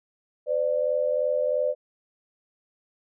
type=tone pair together; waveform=sine; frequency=510 / 593 Hz; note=C5 / D5; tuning=-44 / +17 cents; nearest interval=minor third; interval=261 cents; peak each=-25 / -24 dBFS; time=0.46-1.75 s; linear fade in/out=50 ms; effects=none